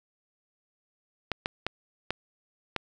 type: clicks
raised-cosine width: 0.3 ms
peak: -12 dBFS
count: 5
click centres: 1.317 / 1.459 / 1.666 / 2.106 / 2.763 s
effects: none